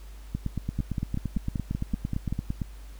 two click trains, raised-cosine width 5 ms, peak -16 / -16 dBFS, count 21 / 9, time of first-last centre 0.35-2.618 / 0.79-2.326 s, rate 8.82 / 5.21 Hz, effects added 50 Hz sine -41 dBFS peak until 2.99 s + pink hiss -55 dBFS RMS until 2.99 s

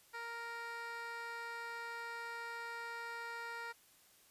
15% pulse tone with band-pass filter, 466.2 Hz, A#4, in tune, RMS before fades -45 dBFS, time 0.13-3.73 s, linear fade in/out 20 ms, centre 1700 Hz, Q 0.81, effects white hiss -66 dBFS RMS until 4.3 s + resampled to 32000 Hz

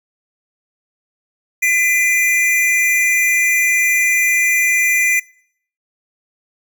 square tone pair together, 2016 / 2397 Hz, B6 / D7, +35 / +35 cents, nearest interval minor third, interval 300 cents, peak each -16 dBFS, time 1.62-5.2 s, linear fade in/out 10 ms, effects noise-tail reverb RT60 0.6 s tail -22 dB re dry

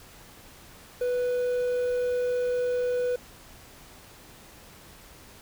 triangle tone with quantisation, 493.9 Hz, B4, in tune, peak -22 dBFS, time 1.01-3.16 s, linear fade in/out 5 ms, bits 8, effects pink hiss -50 dBFS RMS until 5.41 s

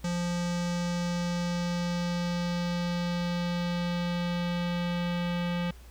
square tone with low-pass filter sweep, 174.61 Hz, F3, in tune, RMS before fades -30 dBFS, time 0.04-5.71 s, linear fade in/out 5 ms, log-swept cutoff 6800 to 3200 Hz, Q 1.8, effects added 60 Hz sine -47 dBFS peak until 5.9 s + pink hiss -57 dBFS RMS until 5.9 s

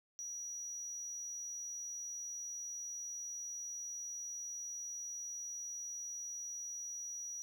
sine tone, 5810 Hz, F#8, 32 cents flat, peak -39 dBFS, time 0.19-7.42 s, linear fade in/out 0 ms, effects tanh soft clip ceiling -41 dBFS + 11-bit

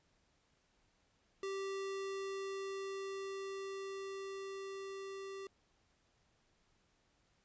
square tone with level ramp, 390 Hz, G4, 9 cents flat, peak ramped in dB -39 to -45 dBFS, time 1.43-5.47 s, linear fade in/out 2 ms, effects pink hiss -75 dBFS RMS until 7.44 s + resampled to 16000 Hz

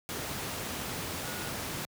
sine tone in noise, 1448 Hz, F#6, 38 cents flat, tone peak -45 dBFS, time 1.24-1.49 s, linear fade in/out 0 ms, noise pink, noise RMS -36 dBFS, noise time 0.09-1.85 s, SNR -12 dB, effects high-pass 80 Hz 12 dB/octave

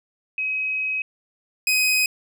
sine / sawtooth tone pair in turn, 2540 / 2515 Hz, D#7 / D#7, +35 / +18 cents, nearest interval unison, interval 17 cents, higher first, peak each -22 / -14 dBFS, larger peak second, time 0.38-1.02 / 1.67-2.06 s, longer first, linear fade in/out 2 ms, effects none

